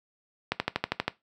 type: click train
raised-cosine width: 0.3 ms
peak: -9 dBFS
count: 8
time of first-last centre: 0.52-1.08 s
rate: 12.5 Hz
effects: noise-tail reverb RT60 0.2 s tail -18 dB re dry + high-pass 100 Hz 12 dB/octave